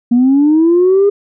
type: linear sweep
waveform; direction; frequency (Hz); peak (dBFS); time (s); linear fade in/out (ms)
sine; up; 234.6 to 410; -5; 0.11-1.1; 10
effects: tanh soft clip ceiling -3 dBFS